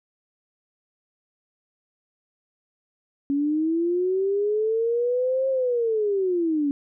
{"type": "linear two-way sweep", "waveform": "sine", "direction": "up then down", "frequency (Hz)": [277.2, 536, 277.2], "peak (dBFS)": -20, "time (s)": [3.3, 6.71], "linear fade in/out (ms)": 0, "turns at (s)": 5.49, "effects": []}